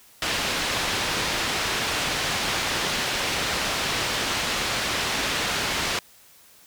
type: low-pass noise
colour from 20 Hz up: white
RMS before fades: -26 dBFS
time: 0.22-5.99 s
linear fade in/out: 2 ms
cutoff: 4000 Hz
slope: 12 dB/octave
effects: white hiss -53 dBFS RMS until 6.66 s